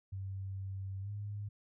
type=tone with pitch glide; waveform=sine; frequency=96.5 to 102.83 Hz; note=G2 to G#2; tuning=-27 to -17 cents; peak=-38 dBFS; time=0.12-1.49 s; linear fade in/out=10 ms; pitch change=+110 cents; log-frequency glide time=1.01-1.1 s; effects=none